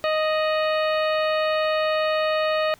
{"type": "harmonic tone with a mistuned harmonic", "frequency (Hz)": 622.3, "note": "D#5", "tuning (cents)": 0, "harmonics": [1, 2, 3, 4, 5, 6, 7], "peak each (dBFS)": [-21, -27, -31, -33, -35, -37, -38], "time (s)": [0.04, 2.74], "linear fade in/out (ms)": 0, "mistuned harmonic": 5, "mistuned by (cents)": -91, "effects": ["pink hiss -53 dBFS RMS until 2.79 s"]}